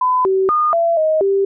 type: tone with pitch steps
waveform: sine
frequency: 1008 / 381.9 / 1222 / 674 / 627 / 393 Hz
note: B5 / G4 / D#6 / E5 / D#5 / G4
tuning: +35 / -45 / -32 / +38 / +13 / +4 cents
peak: -12 dBFS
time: 0.01-1.45 s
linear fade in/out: 5 ms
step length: 240 ms
effects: none